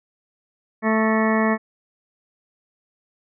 harmonic tone with a mistuned harmonic, 220 Hz, A3, in tune, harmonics 1 / 2 / 3 / 4 / 5 / 6 / 8 / 9 / 10, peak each -19 / -25 / -25 / -29 / -26 / -33 / -28 / -30 / -32 dBFS, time 0.82-1.58 s, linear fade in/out 50 ms, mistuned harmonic 9, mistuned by -50 cents, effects none

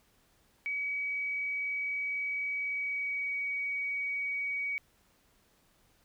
sine tone with pitch glide, 2271 to 2258 Hz, C#7 to C#7, +41 to +31 cents, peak -31 dBFS, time 0.66-4.78 s, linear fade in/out 0 ms, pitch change -10 cents, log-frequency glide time 2.63-3.36 s, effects pink hiss -68 dBFS RMS until 6.04 s

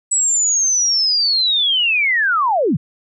sine linear sweep, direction down, 7902 to 110 Hz, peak -13 dBFS, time 0.11-2.77 s, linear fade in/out 10 ms, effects none

